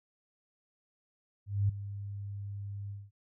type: tone with ADSR envelope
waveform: sine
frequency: 100.6 Hz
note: G2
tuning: 45 cents sharp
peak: -23 dBFS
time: 1.46-3.11 s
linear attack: 230 ms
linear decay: 8 ms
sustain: -14 dB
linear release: 210 ms
effects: none